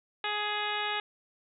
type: harmonic tone with a mistuned harmonic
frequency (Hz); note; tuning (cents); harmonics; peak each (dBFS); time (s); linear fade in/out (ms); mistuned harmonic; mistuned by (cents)
417.7; G#4; +10; 1 / 2 / 3 / 4 / 5 / 6 / 7 / 8 / 9; -41 / -35 / -38 / -37 / -39 / -39 / -39 / -40 / -41; 0.24-1; 2; 8; +23
effects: none